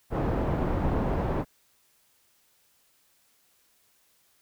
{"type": "low-pass noise", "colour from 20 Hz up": "pink", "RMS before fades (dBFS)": -27, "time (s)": [0.1, 1.45], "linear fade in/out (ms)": 50, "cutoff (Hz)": 830, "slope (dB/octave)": 12, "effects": ["white hiss -66 dBFS RMS until 4.41 s"]}